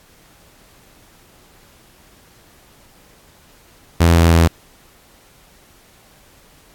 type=tone with pitch steps; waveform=sawtooth; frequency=84.2 / 83.67 / 83.14 Hz; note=E2 / E2 / E2; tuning=+37 / +26 / +15 cents; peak=-5 dBFS; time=4-4.48 s; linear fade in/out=10 ms; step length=160 ms; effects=pink hiss -50 dBFS RMS until 6.74 s + AAC 64 kbps